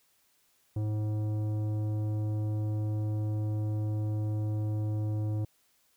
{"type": "tone with tanh clipping", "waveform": "sine", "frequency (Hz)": 106.6, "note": "G#2", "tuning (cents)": 46, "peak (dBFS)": -30, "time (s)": [0.76, 5.45], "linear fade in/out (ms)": 5, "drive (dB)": 12, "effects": ["white hiss -69 dBFS RMS until 5.96 s"]}